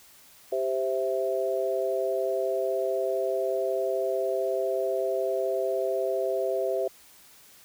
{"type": "chord", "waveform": "sine", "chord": "C major", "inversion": "second", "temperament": "equal", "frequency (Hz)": [392, 523.3, 659.3], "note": ["G4", "C5", "E5"], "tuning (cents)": [0, 0, 0], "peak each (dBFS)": -29, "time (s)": [0.52, 6.88], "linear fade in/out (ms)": 5, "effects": ["white hiss -54 dBFS RMS until 7.64 s"]}